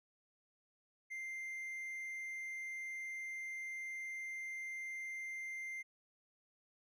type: tone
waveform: triangle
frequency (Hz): 2093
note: C7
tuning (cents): 0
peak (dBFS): -40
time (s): 1.1-5.83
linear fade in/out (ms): 20
effects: none